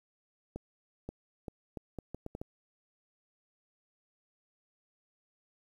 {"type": "accelerating click train", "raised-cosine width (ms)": 2, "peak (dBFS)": -26, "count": 9, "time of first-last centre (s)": [0.56, 2.415], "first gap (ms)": 530, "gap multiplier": 0.74, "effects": ["10-bit"]}